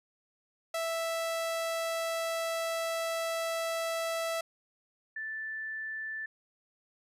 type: tone pair in turn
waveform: sawtooth / sine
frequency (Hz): 659.3 / 1760.1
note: E5 / A6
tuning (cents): 0 / 0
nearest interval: octave + perfect fourth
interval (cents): 1700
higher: second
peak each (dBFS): -27 / -35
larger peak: first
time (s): 0.74-4.41 / 5.16-6.26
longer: first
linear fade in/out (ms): 5
effects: resampled to 32000 Hz